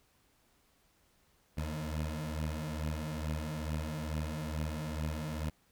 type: beating tone pair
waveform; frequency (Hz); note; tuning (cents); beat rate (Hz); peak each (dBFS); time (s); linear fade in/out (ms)
20% pulse; 75.9 / 78.2; D#2 / D#2; -42 / +9; 2.3; -34 / -32; 1.57-5.5; 10
effects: pink hiss -70 dBFS RMS until 5.71 s